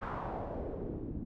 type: noise with low-pass filter sweep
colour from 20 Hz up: pink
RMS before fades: -39 dBFS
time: 0.01-1.25 s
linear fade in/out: 20 ms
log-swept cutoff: 1300 to 240 Hz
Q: 2.4
effects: none